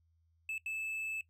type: tone bursts at uneven times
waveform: triangle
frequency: 2621 Hz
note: E7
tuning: 11 cents flat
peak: -34 dBFS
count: 2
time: 0.49-0.58 / 0.66-1.21 s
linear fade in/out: 2 ms
effects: noise-tail reverb RT60 0.1 s tail -18 dB re dry + added 82 Hz sine -69 dBFS peak until 1.29 s